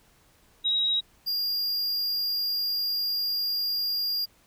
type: tone pair in turn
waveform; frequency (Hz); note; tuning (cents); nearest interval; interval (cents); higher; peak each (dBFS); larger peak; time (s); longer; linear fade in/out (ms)
sine / square; 3822 / 4815; A#7 / D8; +43 / +42; major third; 399; second; -22 / -26; first; 0.64-1.01 / 1.26-4.26; second; 20
effects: pink hiss -61 dBFS RMS until 4.46 s